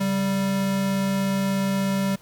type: tone pair together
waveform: square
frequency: 138.3 / 194.97 Hz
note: C#3 / G3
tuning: -4 / -9 cents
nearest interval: tritone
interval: 595 cents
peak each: -33 / -22 dBFS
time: 0-2.16 s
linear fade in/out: 10 ms
effects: pink hiss -53 dBFS RMS until 2.21 s